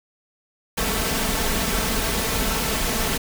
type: noise with comb filter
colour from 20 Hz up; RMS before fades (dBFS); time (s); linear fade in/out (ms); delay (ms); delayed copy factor
pink; -23; 0.77-3.18; 10; 4.5; +0.55
effects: none